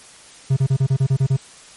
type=tone bursts; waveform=triangle; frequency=133.8 Hz; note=C3; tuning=39 cents sharp; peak=-11 dBFS; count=9; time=0.5-1.368 s; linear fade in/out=10 ms; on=68 ms; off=32 ms; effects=white hiss -44 dBFS RMS until 1.76 s + MP3 48 kbps